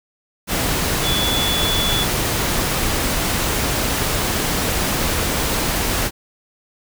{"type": "tone in noise", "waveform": "sine", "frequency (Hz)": 3436, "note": "A7", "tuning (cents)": -42, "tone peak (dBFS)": -20, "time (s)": [1.02, 2.07], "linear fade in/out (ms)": 50, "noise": "pink", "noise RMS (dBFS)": -20, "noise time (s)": [0.47, 6.11], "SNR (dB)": -3, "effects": []}